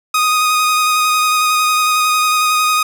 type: tone with vibrato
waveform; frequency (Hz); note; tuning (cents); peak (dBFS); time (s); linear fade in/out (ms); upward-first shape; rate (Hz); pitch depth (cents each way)
sawtooth; 1244.5; D#6; 0; -8; 0.14-2.83; 5; square; 11; 12
effects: none